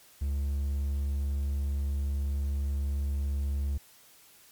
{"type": "tone", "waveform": "triangle", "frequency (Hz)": 70.2, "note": "C#2", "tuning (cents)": 22, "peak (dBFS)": -25, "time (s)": [0.21, 3.78], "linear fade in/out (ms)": 10, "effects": ["white hiss -57 dBFS RMS until 4.51 s", "MP3 96 kbps"]}